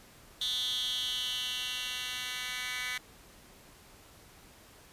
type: tone with high-pass filter sweep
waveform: 10% pulse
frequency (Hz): 250.6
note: B3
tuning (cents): +25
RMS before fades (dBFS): -35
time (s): 0.41-2.98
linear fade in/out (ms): 5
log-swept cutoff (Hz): 3500 to 2200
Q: 7.5
effects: pink hiss -56 dBFS RMS until 4.92 s + resampled to 32000 Hz